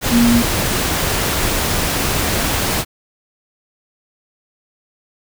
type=tone in noise; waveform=sine; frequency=236.3 Hz; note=A#3; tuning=24 cents sharp; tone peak=-10 dBFS; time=0.1-0.44 s; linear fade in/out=50 ms; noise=pink; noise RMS=-18 dBFS; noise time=0.01-2.85 s; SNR=+5 dB; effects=none